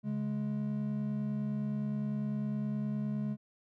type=tone pair together; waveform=triangle; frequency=140 / 209.8 Hz; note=C#3 / G#3; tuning=+18 / +18 cents; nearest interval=perfect fifth; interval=700 cents; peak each=-35 / -31 dBFS; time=0.03-3.37 s; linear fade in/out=50 ms; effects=none